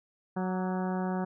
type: harmonic tone with a mistuned harmonic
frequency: 185 Hz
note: F#3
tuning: in tune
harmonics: 1 / 2 / 3 / 4 / 5 / 6 / 7 / 8 / 9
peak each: -30 / -37 / -41 / -38 / -41 / -47 / -48 / -47 / -50 dBFS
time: 0.36-1.25 s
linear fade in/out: 10 ms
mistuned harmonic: 6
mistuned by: +54 cents
effects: none